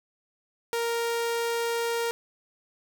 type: tone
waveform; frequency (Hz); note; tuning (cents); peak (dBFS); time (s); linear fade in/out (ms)
sawtooth; 466.2; A#4; 0; -22; 0.73-2.11; 0
effects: none